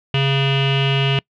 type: tone with low-pass filter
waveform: square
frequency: 137 Hz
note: C#3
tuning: 20 cents flat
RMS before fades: -17 dBFS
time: 0.14-1.19 s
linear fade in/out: 2 ms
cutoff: 2900 Hz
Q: 8.9
effects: noise-tail reverb RT60 0.1 s tail -26 dB re dry